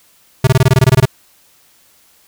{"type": "tone bursts", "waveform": "square", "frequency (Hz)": 130, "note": "C3", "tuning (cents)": -11, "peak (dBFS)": -6, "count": 12, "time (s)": [0.44, 1.055], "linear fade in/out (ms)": 5, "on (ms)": 32, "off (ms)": 21, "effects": ["white hiss -51 dBFS RMS until 2.27 s"]}